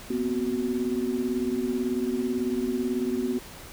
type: tone cluster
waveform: sine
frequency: 239.9 / 258 / 370.8 Hz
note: A#3 / C4 / F#4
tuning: +50 / -24 / +4 cents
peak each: -29 dBFS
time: 0.1-3.39 s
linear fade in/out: 5 ms
effects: pink hiss -44 dBFS RMS until 3.72 s